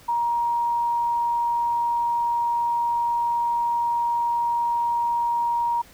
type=tone; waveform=sine; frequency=944 Hz; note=A#5; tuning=22 cents sharp; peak=-20 dBFS; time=0.08-5.82 s; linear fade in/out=10 ms; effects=pink hiss -50 dBFS RMS until 5.93 s